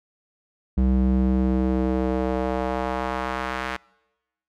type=tone with band-pass filter sweep; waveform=square; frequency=64 Hz; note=C2; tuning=38 cents flat; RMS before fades=-23 dBFS; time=0.77-3.77 s; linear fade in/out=10 ms; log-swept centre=140 to 1700 Hz; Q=1.2; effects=noise-tail reverb RT60 1.0 s tail -25 dB re dry